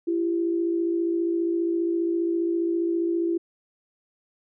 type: tone pair together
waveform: sine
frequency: 337.1 / 392 Hz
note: E4 / G4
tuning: +39 / 0 cents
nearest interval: minor third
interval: 261 cents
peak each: -22 / -31 dBFS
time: 0.07-3.38 s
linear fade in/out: 10 ms
effects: none